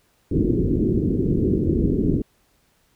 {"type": "low-pass noise", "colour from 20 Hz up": "white", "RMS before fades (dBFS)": -20, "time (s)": [0.31, 2.22], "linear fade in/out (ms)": 5, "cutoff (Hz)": 390, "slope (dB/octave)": 48, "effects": ["pink hiss -63 dBFS RMS until 2.95 s"]}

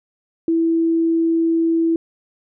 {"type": "tone", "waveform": "sine", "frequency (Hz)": 329.6, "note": "E4", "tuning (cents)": 0, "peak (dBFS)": -14, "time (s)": [0.48, 1.96], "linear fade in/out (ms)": 2, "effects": []}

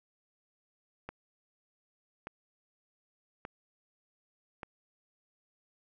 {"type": "click train", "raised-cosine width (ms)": 0.5, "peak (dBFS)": -25, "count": 4, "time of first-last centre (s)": [1.09, 4.632], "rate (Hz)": 0.847, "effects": []}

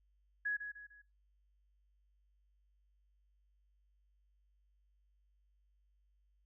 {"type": "tone with echo", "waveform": "sine", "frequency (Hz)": 1675, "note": "G#6", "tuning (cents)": 14, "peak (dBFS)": -33, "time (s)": [0.45, 0.57], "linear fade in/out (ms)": 10, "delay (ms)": 150, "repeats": 3, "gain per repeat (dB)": -8, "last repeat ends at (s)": 1.02, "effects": ["noise-tail reverb RT60 0.3 s tail -25 dB re dry", "added 50 Hz sine -70 dBFS peak until 6.45 s"]}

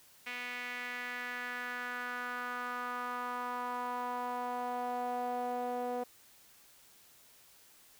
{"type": "tone with band-pass filter sweep", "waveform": "sawtooth", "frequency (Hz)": 246.1, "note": "B3", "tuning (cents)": -6, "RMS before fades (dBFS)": -38, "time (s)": [0.26, 6.04], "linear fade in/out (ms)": 10, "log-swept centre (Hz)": [2300, 610], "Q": 3.2, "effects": ["white hiss -61 dBFS RMS until 7.99 s"]}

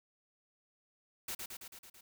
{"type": "noise with echo", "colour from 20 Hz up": "white", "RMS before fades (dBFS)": -40, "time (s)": [1.28, 1.35], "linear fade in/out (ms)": 5, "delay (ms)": 110, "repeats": 6, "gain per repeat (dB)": -3, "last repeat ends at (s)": 2.01, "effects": []}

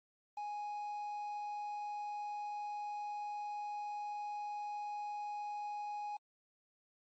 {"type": "tone with quantisation", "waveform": "triangle", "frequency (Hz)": 830.6, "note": "G#5", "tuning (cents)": 0, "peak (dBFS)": -37, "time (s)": [0.37, 6.17], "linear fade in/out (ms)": 5, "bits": 10, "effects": ["MP3 32 kbps"]}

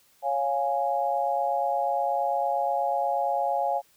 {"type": "chord", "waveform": "sine", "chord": "Db major", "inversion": "none", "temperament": "equal with one note detuned", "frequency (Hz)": [554.4, 702.1, 830.6], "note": ["Db5", "F5", "Ab5"], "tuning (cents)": [0, 9, 0], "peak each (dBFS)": [-29, -27, -27], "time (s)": [0.22, 3.82], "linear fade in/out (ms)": 50, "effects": ["white hiss -62 dBFS RMS until 3.96 s"]}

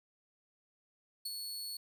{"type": "tone with ADSR envelope", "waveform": "sawtooth", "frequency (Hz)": 4400, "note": "C#8", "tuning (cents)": -14, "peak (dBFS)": -33, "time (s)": [1.25, 1.77], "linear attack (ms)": 8, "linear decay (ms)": 33, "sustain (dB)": -4, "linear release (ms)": 4, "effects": []}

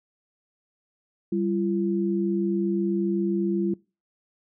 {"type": "tone pair together", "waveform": "sine", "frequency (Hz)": [195.57, 341], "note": ["G3", "F4"], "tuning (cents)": [-4, -41], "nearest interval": "minor seventh", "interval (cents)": 963, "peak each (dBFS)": -25, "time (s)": [1.32, 3.74], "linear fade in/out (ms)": 5, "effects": ["noise-tail reverb RT60 0.3 s tail -23 dB re dry"]}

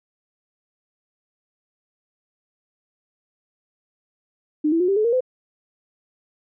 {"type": "tone with pitch steps", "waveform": "sine", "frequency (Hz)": [303.1, 330.5, 360.4, 393.1, 428.6, 467.4, 509.8], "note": ["D#4", "E4", "F#4", "G4", "A4", "A#4", "C5"], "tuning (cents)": [-45, 5, -45, 5, -45, 5, -45], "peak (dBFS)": -16, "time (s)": [4.64, 5.207], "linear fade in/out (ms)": 10, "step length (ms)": 81, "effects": []}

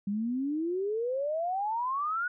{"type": "exponential sweep", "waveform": "sine", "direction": "up", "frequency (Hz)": [196, 1480], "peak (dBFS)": -28, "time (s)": [0.07, 2.28], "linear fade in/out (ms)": 5, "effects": []}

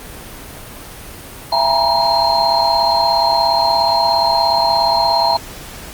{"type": "tone cluster", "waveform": "sine", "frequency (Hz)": [670, 816, 926, 963, 4190], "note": ["E5", "G#5", "A#5", "B5", "C8"], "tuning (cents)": [28, -31, -12, -44, 2], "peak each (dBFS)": -18, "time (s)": [1.52, 5.37], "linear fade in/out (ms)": 5, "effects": ["pink hiss -33 dBFS RMS until 5.93 s", "Opus 32 kbps"]}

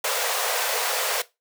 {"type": "high-pass noise", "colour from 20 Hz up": "pink", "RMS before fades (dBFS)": -25, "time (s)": [0.04, 1.22], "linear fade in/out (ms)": 5, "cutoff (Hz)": 440, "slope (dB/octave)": 96, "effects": ["noise-tail reverb RT60 0.2 s tail -17 dB re dry"]}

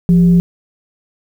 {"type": "tone with frequency modulation", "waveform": "sine", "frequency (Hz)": 174.61, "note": "F3", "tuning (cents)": 0, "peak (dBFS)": -6, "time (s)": [0.09, 0.4], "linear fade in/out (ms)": 0, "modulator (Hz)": 223, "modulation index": 0.26, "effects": ["7-bit"]}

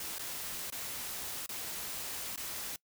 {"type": "noise with dropouts", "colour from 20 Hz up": "white", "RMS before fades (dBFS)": -40, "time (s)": [0, 2.76], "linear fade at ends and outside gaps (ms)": 2, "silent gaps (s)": [[0.184, 0.193], [0.702, 0.723], [1.462, 1.491], [2.36, 2.375]], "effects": ["noise-tail reverb RT60 0.1 s tail -23 dB re dry"]}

